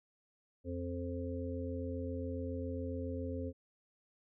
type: harmonic tone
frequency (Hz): 87.31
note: F2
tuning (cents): 0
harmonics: 1 / 3 / 5 / 6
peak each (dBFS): -40 / -41 / -45 / -44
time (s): 0.64-3.53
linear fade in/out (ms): 50
effects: none